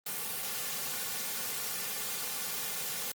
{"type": "noise with comb filter", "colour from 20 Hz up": "white", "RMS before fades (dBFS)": -36, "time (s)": [0.06, 3.12], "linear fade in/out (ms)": 5, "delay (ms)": 3.1, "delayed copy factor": -0.65, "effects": ["high-pass 150 Hz 12 dB/octave", "Opus 32 kbps"]}